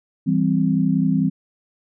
sine chord, C major, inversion first, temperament equal with one note detuned, 164.81 / 196 / 260.6 Hz, E3 / G3 / C4, 0 / 0 / -7 cents, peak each -20 dBFS, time 0.26-1.3 s, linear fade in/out 20 ms, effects none

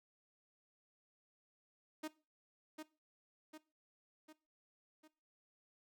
sawtooth tone with echo, 310 Hz, D#4, 6 cents flat, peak -37 dBFS, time 2.03-2.08 s, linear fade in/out 10 ms, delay 750 ms, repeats 4, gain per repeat -5 dB, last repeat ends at 5.08 s, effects noise-tail reverb RT60 0.3 s tail -18 dB re dry

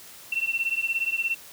sine beating tone pair, 2700 / 2717 Hz, E7 / F7, +41 / -48 cents, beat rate 17 Hz, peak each -27 dBFS, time 0.32-1.35 s, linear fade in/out 5 ms, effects white hiss -46 dBFS RMS until 1.52 s + high-pass 60 Hz 12 dB/octave

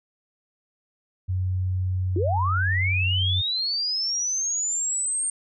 sine tone with pitch glide, 92.5 to 93.25 Hz, F#2 to F#2, 0 to +14 cents, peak -22 dBFS, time 1.28-3.42 s, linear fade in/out 20 ms, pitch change +14 cents, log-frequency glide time 2.16-2.8 s
sine linear sweep, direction up, 311.1 to 8720 Hz, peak -23 dBFS, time 2.16-5.3 s, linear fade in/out 2 ms
effects none

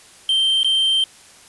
triangle tone with dropouts, 3136 Hz, G7, in tune, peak -13 dBFS, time 0.29-1.04 s, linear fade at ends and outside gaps 2 ms, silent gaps 0.632-0.645 s, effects white hiss -46 dBFS RMS until 1.48 s + resampled to 24000 Hz

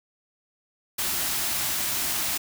white band-stop noise, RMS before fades -27 dBFS, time 0.98-2.38 s, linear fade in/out 10 ms, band 410 to 580 Hz, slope 96 dB/octave, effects none

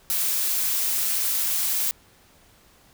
blue noise, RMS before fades -24 dBFS, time 0.1-1.91 s, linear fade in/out 0 ms, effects pink hiss -56 dBFS RMS until 2.93 s

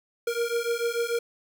square beating tone pair, 466.2 / 473 Hz, A#4 / A#4, 0 / +25 cents, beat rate 6.8 Hz, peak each -29 dBFS, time 0.27-1.19 s, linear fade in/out 5 ms, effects 10-bit

